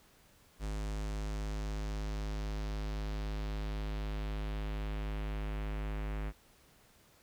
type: tone with low-pass filter sweep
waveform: square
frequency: 51.91 Hz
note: G#1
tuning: in tune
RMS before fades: -37 dBFS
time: 0.59-6.33 s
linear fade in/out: 50 ms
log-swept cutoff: 8300 to 2300 Hz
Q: 1.4
effects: pink hiss -64 dBFS RMS until 7.22 s